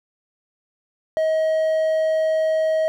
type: tone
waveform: triangle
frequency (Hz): 634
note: D#5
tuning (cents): +32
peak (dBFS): -15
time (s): 1.17-2.88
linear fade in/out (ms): 0
effects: none